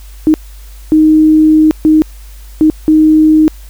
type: tone bursts at uneven times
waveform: sine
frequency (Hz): 311.1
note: D#4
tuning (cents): 0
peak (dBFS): -3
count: 5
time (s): 0.27-0.34 / 0.92-1.71 / 1.85-2.02 / 2.61-2.7 / 2.88-3.48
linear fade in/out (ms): 0
effects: added 50 Hz sine -29 dBFS peak until 3.69 s + white hiss -42 dBFS RMS until 3.69 s